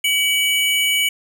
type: tone pair together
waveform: square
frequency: 2276 / 2960 Hz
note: C#7 / F#7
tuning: +45 / 0 cents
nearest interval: perfect fourth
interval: 455 cents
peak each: -19 dBFS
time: 0.04-1.09 s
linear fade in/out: 5 ms
effects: none